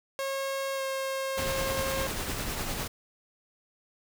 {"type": "tone with pitch glide", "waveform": "sawtooth", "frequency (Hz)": [543, 536.1], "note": ["C#5", "C5"], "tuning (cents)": [-36, 42], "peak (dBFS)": -26, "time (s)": [0.19, 2.07], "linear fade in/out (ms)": 0, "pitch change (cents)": -22, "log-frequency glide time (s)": [0.74, 0.82]}
{"type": "noise with tremolo", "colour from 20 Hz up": "pink", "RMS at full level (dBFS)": -32, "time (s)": [1.37, 2.88], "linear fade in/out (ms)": 10, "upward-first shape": "sine", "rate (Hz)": 9.9, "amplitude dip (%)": 30}
{"effects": []}